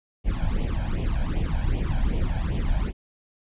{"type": "noise with flanger", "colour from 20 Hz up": "brown", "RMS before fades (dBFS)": -24, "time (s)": [0.24, 2.93], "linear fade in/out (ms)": 50, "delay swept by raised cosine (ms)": [0.32, 1.29], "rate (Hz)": 2.6, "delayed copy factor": 1, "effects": ["resampled to 8000 Hz"]}